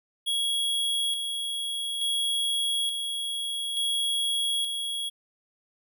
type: tone with tremolo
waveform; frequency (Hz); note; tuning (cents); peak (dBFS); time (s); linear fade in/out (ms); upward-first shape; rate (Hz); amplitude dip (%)
square; 3322; G#7; 0; -25; 0.26-5.1; 20; square; 0.57; 40
effects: none